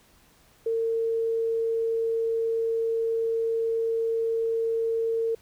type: tone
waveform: sine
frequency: 454.6 Hz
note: A#4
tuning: 43 cents flat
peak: -23 dBFS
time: 0.66-5.35 s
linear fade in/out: 5 ms
effects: pink hiss -59 dBFS RMS until 5.41 s